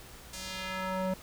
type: tone with band-pass filter sweep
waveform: square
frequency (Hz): 187.6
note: F#3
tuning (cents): +24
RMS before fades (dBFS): -35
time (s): 0.33-1.14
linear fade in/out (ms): 5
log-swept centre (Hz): 7800 to 480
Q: 1
effects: added 56 Hz sine -55 dBFS peak until 1.22 s + pink hiss -50 dBFS RMS until 1.22 s